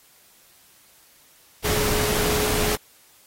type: tone in noise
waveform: sine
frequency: 422 Hz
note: G#4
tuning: 28 cents sharp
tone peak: -26 dBFS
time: 1.64-2.76 s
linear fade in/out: 10 ms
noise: pink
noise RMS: -24 dBFS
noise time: 1.64-2.76 s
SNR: -5 dB
effects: white hiss -55 dBFS RMS until 3.26 s + AAC 48 kbps